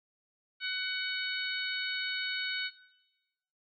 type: harmonic tone with a mistuned harmonic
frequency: 749 Hz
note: F#5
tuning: 21 cents sharp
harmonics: 2 / 3 / 4 / 5 / 6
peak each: -36 / -38 / -39 / -40 / -41 dBFS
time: 0.6-2.71 s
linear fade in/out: 50 ms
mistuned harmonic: 6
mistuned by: -60 cents
effects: noise-tail reverb RT60 1.0 s tail -17 dB re dry